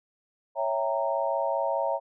sine chord, C# diminished seventh, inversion none, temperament equal with one note detuned, 554.4 / 659.3 / 784 / 927 Hz, C#5 / E5 / G5 / Bb5, 0 / 0 / 0 / -10 cents, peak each -29 / -29 / -34 / -30 dBFS, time 0.55-2 s, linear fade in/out 50 ms, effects none

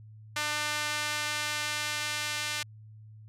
sawtooth tone with high-pass filter sweep, 299.1 Hz, D4, 32 cents sharp, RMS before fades -32 dBFS, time 0.36-2.63 s, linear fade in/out 5 ms, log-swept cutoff 1400 to 2100 Hz, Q 0.85, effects added 108 Hz sine -47 dBFS peak until 3.28 s + low-pass 10000 Hz 12 dB/octave

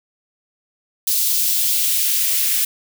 blue noise with high-pass filter sweep, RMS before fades -18 dBFS, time 1.07-2.65 s, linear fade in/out 5 ms, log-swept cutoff 3900 to 2000 Hz, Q 1.2, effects none

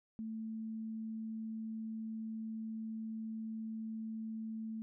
sine tone, 221.4 Hz, A3, 11 cents sharp, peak -39 dBFS, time 0.19-4.82 s, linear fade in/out 0 ms, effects none

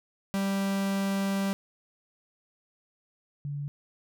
45% pulse / sine tone pair in turn, 196 / 143.69 Hz, G3 / D3, 0 / -37 cents, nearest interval perfect fourth, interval 537 cents, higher first, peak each -26 / -31 dBFS, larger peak first, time 0.34-1.53 / 3.45-3.68 s, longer first, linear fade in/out 0 ms, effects none

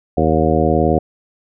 harmonic tone, 79.1 Hz, D#2, 29 cents sharp, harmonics 1 / 2 / 3 / 4 / 5 / 6 / 7 / 9, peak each -20 / -20 / -20 / -20 / -20 / -20 / -20 / -20 dBFS, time 0.17-0.99 s, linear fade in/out 5 ms, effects none

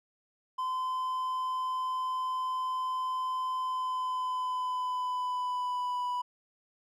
triangle tone with pitch glide, 1025 to 986.7 Hz, C6 to B5, -36 to -2 cents, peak -28 dBFS, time 0.58-6.22 s, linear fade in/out 10 ms, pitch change -66 cents, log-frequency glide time 3.59-6.1 s, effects none

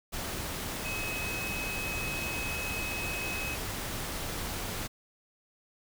sine tone in noise, 2553 Hz, D#7, 44 cents sharp, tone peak -35 dBFS, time 0.84-3.56 s, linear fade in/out 20 ms, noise pink, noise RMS -36 dBFS, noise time 0.12-4.88 s, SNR -2 dB, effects none

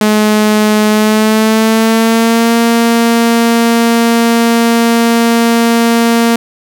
sawtooth tone with pitch glide, 212.8 to 232.1 Hz, G#3 to A#3, +42 to -7 cents, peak -3 dBFS, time 0.01-6.36 s, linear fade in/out 2 ms, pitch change +151 cents, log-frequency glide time 0.89-2.56 s, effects none

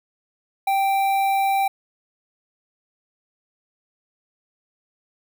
square tone with notch filter, 783 Hz, G5, 2 cents flat, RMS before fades -20 dBFS, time 0.67-1.68 s, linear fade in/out 5 ms, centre 6100 Hz, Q 0.51, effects none

